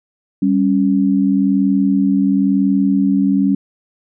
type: tone pair together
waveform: sine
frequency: 196 / 277 Hz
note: G3 / C#4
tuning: 0 / -1 cents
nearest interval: tritone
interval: 599 cents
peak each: -14 dBFS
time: 0.42-3.55 s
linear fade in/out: 5 ms
effects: none